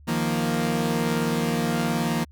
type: chord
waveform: sawtooth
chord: Eb suspended second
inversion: none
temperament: equal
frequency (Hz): 155.56 / 174.61 / 233.1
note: Eb3 / F3 / Bb3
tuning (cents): 0 / 0 / 0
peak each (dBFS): -24 / -24 / -21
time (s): 0.07-2.25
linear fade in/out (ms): 20
effects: added 73 Hz sine -46 dBFS peak until 2.31 s